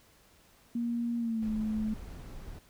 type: tone with pitch glide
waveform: sine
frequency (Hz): 235.9 to 216.3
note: A#3 to A3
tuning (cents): +21 to -29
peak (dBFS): -29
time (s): 0.75-1.94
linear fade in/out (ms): 5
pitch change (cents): -150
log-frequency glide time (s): 1.18-1.49
type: noise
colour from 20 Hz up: brown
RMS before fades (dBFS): -43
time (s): 1.42-2.59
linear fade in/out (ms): 5
effects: pink hiss -62 dBFS RMS until 2.69 s